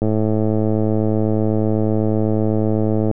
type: click train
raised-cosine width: 2 ms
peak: -6 dBFS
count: 335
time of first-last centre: 0.02-3.113 s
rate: 108 Hz
effects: none